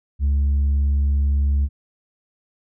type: tone with tanh clipping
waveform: triangle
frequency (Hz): 70.5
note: C#2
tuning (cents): +30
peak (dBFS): -16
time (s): 0.19-1.69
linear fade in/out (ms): 50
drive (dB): 7
effects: none